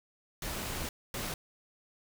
pink noise bursts at uneven times, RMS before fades -37 dBFS, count 2, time 0.42-0.89 / 1.14-1.34 s, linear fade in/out 2 ms, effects none

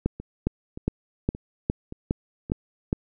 two click trains, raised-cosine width 3 ms, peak -9 / -22 dBFS, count 8 / 5, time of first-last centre 0.06-2.929 / 0.2-2.499 s, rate 2.44 / 1.74 Hz, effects none

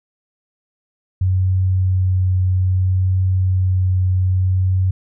sine tone with vibrato, 92.9 Hz, F#2, 7 cents sharp, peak -13 dBFS, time 1.21-4.91 s, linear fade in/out 5 ms, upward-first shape triangle, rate 0.62 Hz, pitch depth 11 cents each way, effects none

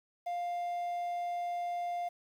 triangle tone with quantisation, 701 Hz, F5, 6 cents sharp, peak -31 dBFS, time 0.26-2.09 s, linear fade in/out 10 ms, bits 10, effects none

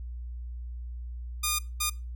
5% pulse tone bursts at uneven times, 1218 Hz, D#6, 37 cents flat, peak -14 dBFS, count 2, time 1.43-1.59 / 1.8-1.9 s, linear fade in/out 10 ms, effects noise-tail reverb RT60 0.3 s tail -22 dB re dry + added 60 Hz sine -35 dBFS peak until 2.15 s

